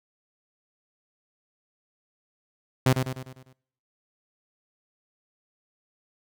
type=tone with echo; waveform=sawtooth; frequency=129.8 Hz; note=C3; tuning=13 cents flat; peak=-13 dBFS; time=2.86-2.93 s; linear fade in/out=5 ms; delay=100 ms; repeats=6; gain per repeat=-6 dB; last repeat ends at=3.53 s; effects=noise-tail reverb RT60 0.7 s tail -23 dB re dry